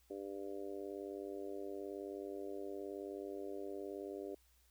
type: harmonic tone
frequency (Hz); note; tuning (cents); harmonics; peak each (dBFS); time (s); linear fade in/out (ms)
99; G2; +18; 3 / 4 / 5 / 6 / 7; -49 / -45 / -51 / -51 / -58; 0.1-4.35; 5
effects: added 60 Hz sine -70 dBFS peak until 4.7 s + white hiss -73 dBFS RMS until 4.7 s